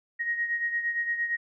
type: beating tone pair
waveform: sine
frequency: 1877 / 1885.7 Hz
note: A#6 / A#6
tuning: +11 / +19 cents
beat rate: 8.7 Hz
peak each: -27 / -34 dBFS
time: 0.19-1.37 s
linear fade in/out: 20 ms
effects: none